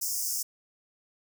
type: high-pass noise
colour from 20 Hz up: pink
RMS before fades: -31 dBFS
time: 0.01-0.43 s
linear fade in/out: 10 ms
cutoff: 5100 Hz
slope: 96 dB/octave
effects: none